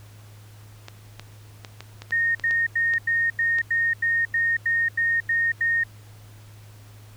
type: clicks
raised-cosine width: 0.2 ms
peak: -19 dBFS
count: 10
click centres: 0.884 / 1.196 / 1.648 / 1.806 / 2.02 / 2.108 / 2.397 / 2.51 / 2.937 / 3.586 s
type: tone bursts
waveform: sine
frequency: 1847 Hz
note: A#6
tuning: 16 cents flat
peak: -19 dBFS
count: 12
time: 2.12-5.837 s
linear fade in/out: 5 ms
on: 230 ms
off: 87 ms
effects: added 105 Hz sine -44 dBFS peak until 7.16 s + pink hiss -53 dBFS RMS until 7.16 s